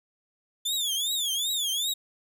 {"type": "tone with vibrato", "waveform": "sawtooth", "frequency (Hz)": 3471, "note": "A7", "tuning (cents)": -24, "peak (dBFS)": -23, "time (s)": [0.65, 1.94], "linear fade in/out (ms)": 10, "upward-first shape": "triangle", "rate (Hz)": 2.6, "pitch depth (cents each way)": 200, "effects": []}